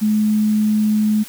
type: tone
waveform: sine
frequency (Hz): 213.3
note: G#3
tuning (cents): +46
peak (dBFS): -13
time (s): 0.01-1.24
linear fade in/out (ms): 20
effects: white hiss -38 dBFS RMS until 1.28 s